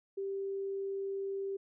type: tone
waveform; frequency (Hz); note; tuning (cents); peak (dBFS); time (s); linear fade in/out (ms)
sine; 392; G4; 0; -34; 0.17-1.57; 10
effects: none